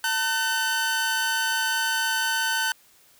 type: tone pair together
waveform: sawtooth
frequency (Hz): 899 / 1518.1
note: A5 / F#6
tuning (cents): +37 / +44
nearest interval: major sixth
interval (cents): 907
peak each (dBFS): -25 / -20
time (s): 0.04-2.72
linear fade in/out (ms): 2
effects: white hiss -57 dBFS RMS until 3.19 s